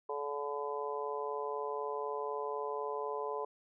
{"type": "harmonic tone", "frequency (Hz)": 144, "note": "D3", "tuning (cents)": -34, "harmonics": [3, 4, 5, 6, 7], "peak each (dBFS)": [-38, -43, -46, -44, -40], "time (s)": [0.09, 3.45], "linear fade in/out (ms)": 5, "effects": []}